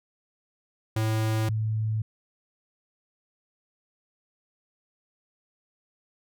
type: tone pair in turn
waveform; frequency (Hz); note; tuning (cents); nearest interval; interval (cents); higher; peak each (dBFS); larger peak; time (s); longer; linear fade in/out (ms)
square / sine; 110 / 109.3; A2 / A2; 0 / -11; unison; 11; first; -24; neither; 0.96-1.49 / 1.49-2.02; neither; 5
effects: none